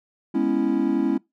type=chord; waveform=triangle; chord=C# minor seventh; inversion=second; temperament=equal; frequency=207.7 / 246.9 / 277.2 / 329.6 Hz; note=G#3 / B3 / C#4 / E4; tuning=0 / 0 / 0 / 0 cents; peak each=-25 / -24 / -21 / -22 dBFS; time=0.34-1.18 s; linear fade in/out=10 ms; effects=noise-tail reverb RT60 0.2 s tail -23 dB re dry